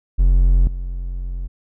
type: tone with level steps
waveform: triangle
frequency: 44.41 Hz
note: F1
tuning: 30 cents sharp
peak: -8 / -21 dBFS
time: 0.18-1.48 s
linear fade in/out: 20 ms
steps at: 0.67 s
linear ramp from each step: 2 ms
effects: none